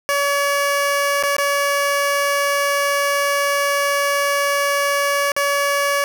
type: tone with dropouts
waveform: 15% pulse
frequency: 567 Hz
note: C#5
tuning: 39 cents sharp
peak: -10 dBFS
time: 0.09-6.04 s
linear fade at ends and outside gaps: 0 ms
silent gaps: 1.227-1.235 / 1.366-1.383 / 5.319-5.365 s
effects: none